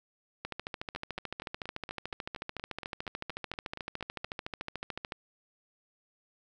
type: two click trains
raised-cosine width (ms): 0.3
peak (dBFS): -20 / -24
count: 65 / 15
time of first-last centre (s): 0.45-5.122 / 0.95-4.244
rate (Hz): 13.7 / 4.25
effects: none